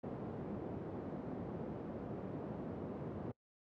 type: band-pass noise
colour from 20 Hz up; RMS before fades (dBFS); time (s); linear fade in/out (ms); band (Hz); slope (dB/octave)
pink; -44; 0.03-3.32; 10; 130 to 520; 12
effects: noise-tail reverb RT60 0.1 s tail -24 dB re dry + high-pass 60 Hz 12 dB/octave